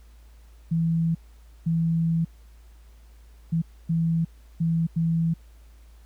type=tone bursts at uneven times; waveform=sine; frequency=164.81 Hz; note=E3; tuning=in tune; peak=-20 dBFS; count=6; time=0.71-1.15 / 1.66-2.25 / 3.52-3.62 / 3.89-4.25 / 4.6-4.87 / 4.96-5.34 s; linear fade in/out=10 ms; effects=added 56 Hz sine -47 dBFS peak until 6.05 s + pink hiss -62 dBFS RMS until 6.05 s